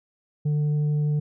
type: tone with tanh clipping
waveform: triangle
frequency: 149 Hz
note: D3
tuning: 25 cents sharp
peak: -21 dBFS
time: 0.45-1.2 s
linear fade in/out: 10 ms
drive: 8 dB
effects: none